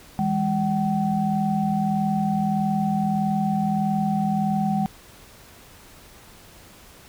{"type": "tone cluster", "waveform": "sine", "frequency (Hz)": [162.5, 204.1, 760], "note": ["E3", "G#3", "F#5"], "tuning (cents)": [-24, -30, 46], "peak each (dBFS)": [-27, -22, -25], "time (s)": [0.19, 4.86], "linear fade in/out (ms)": 0, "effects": ["pink hiss -48 dBFS RMS until 7.08 s"]}